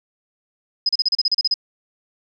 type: tone bursts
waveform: sine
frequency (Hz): 5040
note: D#8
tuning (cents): +21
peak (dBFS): -14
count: 11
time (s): 0.86-1.541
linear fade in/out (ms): 5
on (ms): 31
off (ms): 34
effects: none